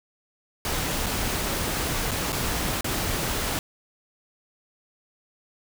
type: noise with dropouts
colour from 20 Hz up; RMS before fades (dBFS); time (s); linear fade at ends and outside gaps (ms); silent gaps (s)
pink; -27; 0.65-3.59; 1; 1.061-1.065 / 2.111-2.115 / 2.322-2.328 / 2.809-2.844
effects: none